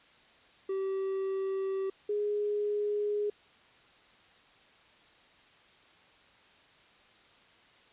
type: tone pair in turn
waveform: triangle / sine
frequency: 385.8 / 415 Hz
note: G4 / G#4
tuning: -28 / -1 cents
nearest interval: minor second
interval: 127 cents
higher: second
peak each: -28 dBFS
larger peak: neither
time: 0.69-1.9 / 2.09-3.3 s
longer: neither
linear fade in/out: 5 ms
effects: white hiss -60 dBFS RMS until 7.92 s + resampled to 8000 Hz